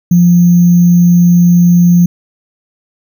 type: tone with sample-and-hold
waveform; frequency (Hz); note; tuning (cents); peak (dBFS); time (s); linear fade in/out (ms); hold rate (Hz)
sine; 174.61; F3; 0; -3; 0.11-2.06; 5; 6300
effects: none